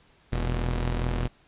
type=tone pair together; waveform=sawtooth; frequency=42.23 / 121.3 Hz; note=E1 / B2; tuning=+43 / -31 cents; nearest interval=octave + tritone; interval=1826 cents; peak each=-22 / -27 dBFS; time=0.32-1.28 s; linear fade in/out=10 ms; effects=pink hiss -60 dBFS RMS until 1.47 s + resampled to 8000 Hz